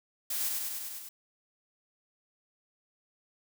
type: noise with echo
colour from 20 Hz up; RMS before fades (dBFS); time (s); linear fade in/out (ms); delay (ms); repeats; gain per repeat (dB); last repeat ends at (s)
blue; -33; 0.3-0.49; 5; 100; 6; -2; 1.09
effects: none